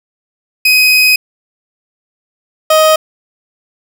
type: tone pair in turn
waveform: 30% pulse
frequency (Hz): 2514 / 626.8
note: D#7 / D#5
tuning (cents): +17 / +13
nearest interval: 2 octaves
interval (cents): 2404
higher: first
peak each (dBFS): -3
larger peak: neither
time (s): 0.65-1.16 / 2.7-2.96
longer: first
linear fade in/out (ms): 5
effects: none